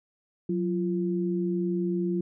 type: tone pair together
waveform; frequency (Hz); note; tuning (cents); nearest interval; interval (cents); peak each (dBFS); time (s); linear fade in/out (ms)
sine; 182.65 / 344.8; F#3 / F4; -22 / -22; major seventh; 1100; -27 / -28; 0.49-2.21; 5
effects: none